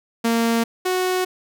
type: tone pair in turn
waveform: sawtooth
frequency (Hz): 230.5 / 368.4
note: A#3 / F#4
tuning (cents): -19 / -7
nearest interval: minor sixth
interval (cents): 812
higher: second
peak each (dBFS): -13 / -15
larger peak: first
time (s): 0.24-0.64 / 0.85-1.25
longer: neither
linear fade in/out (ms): 10
effects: none